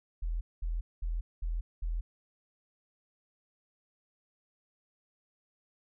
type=tone bursts; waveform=sine; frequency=41.28 Hz; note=E1; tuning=3 cents sharp; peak=-30 dBFS; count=5; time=0.22-2.01 s; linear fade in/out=10 ms; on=190 ms; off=210 ms; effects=none